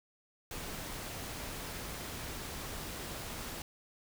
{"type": "noise", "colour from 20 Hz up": "pink", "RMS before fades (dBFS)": -42, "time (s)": [0.51, 3.62], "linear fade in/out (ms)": 2, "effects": []}